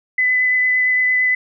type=tone with vibrato; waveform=sine; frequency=2008 Hz; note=B6; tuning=28 cents sharp; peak=-13 dBFS; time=0.18-1.35 s; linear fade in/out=5 ms; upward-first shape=triangle; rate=8.8 Hz; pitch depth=11 cents each way; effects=none